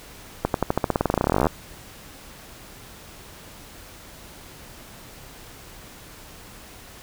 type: accelerating click train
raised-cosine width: 1 ms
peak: -5 dBFS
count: 27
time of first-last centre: 0.45-1.468 s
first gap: 92 ms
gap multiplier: 0.92
effects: pink hiss -44 dBFS RMS until 7.02 s